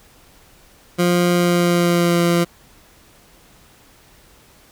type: tone with pitch glide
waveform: 20% pulse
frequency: 175.8 to 171.98 Hz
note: F3 to F3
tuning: +12 to -26 cents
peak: -9 dBFS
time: 0.98-2.45 s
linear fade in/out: 20 ms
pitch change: -38 cents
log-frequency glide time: 1.31-2.21 s
effects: pink hiss -50 dBFS RMS until 4.71 s

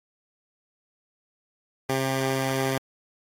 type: tone pair together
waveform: 10% pulse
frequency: 133.4 / 397.4 Hz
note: C3 / G4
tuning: +34 / +24 cents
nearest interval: octave + perfect fifth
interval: 1890 cents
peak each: -16 / -24 dBFS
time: 1.89-2.78 s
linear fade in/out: 5 ms
effects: AAC 64 kbps

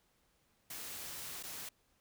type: noise with dropouts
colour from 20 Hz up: white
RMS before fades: -45 dBFS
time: 0.7-1.69 s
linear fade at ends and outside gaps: 5 ms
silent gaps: 1.428-1.435 s
effects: pink hiss -74 dBFS RMS until 2 s

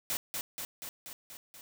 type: noise with echo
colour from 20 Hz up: white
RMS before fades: -33 dBFS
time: 0.1-0.17 s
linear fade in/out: 0 ms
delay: 240 ms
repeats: 6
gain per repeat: -3 dB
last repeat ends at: 1.61 s
effects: none

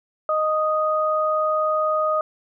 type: tone pair together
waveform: sine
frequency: 620 / 1244 Hz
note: D#5 / D#6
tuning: -6 / -1 cents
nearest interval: octave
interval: 1205 cents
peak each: -21 dBFS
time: 0.29-2.21 s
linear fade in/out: 2 ms
effects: none

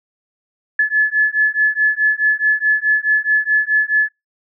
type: beating tone pair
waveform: sine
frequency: 1717 / 1721.7 Hz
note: A6 / A6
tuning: -43 / -38 cents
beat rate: 4.7 Hz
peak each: -15 dBFS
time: 0.79-4.09 s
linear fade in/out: 5 ms
effects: noise-tail reverb RT60 0.2 s tail -23 dB re dry

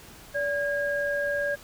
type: tone pair together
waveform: sine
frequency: 575.9 / 1629 Hz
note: D5 / G#6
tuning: -34 / -34 cents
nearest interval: octave + tritone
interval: 1800 cents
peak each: -27 / -28 dBFS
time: 0.34-1.56 s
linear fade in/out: 20 ms
effects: pink hiss -48 dBFS RMS until 1.63 s

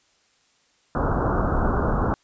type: low-pass noise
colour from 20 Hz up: pink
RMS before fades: -22 dBFS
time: 0.95-2.14 s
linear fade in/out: 0 ms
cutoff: 1500 Hz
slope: 96 dB/octave
effects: white hiss -63 dBFS RMS until 2.23 s + resampled to 16000 Hz

